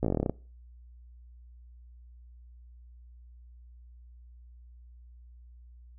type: slowing click train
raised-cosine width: 2 ms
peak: -14 dBFS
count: 12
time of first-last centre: 0.03-0.296 s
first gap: 16 ms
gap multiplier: 1.08
effects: noise-tail reverb RT60 0.4 s tail -24 dB re dry + added 60 Hz sine -49 dBFS peak until 5.98 s